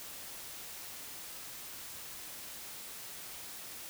silence, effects white hiss -46 dBFS RMS until 3.89 s

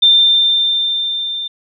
sine tone with level ramp, 3587 Hz, A7, 33 cents sharp, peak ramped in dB -5 to -20 dBFS, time 0.02-1.48 s, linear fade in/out 10 ms, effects none

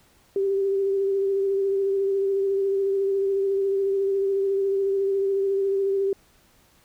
sine tone with vibrato, 392 Hz, G4, in tune, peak -20 dBFS, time 0.36-6.13 s, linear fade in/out 2 ms, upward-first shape sine, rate 14 Hz, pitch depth 22 cents each way, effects pink hiss -59 dBFS RMS until 6.84 s

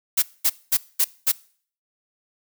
blue noise bursts, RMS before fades -18 dBFS, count 5, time 0.17-1.32 s, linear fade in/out 10 ms, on 54 ms, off 220 ms, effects noise-tail reverb RT60 0.5 s tail -22 dB re dry

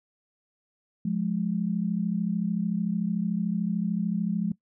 sine tone pair together, 177 / 210.5 Hz, F3 / G#3, +23 / +24 cents, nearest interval minor third, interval 301 cents, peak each -27 dBFS, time 1.05-4.52 s, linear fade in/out 5 ms, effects noise-tail reverb RT60 0.1 s tail -19 dB re dry

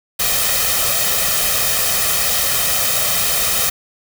white noise with comb filter, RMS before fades -17 dBFS, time 0.19-3.7 s, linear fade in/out 10 ms, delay 1.6 ms, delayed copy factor +0.65, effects none

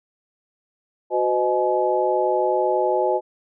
sine tone cluster, 368.6 / 507 / 619 / 849 Hz, F#4 / B4 / D#5 / G#5, -7 / +45 / -9 / +38 cents, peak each -23 dBFS, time 1.1-3.21 s, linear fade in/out 50 ms, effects none

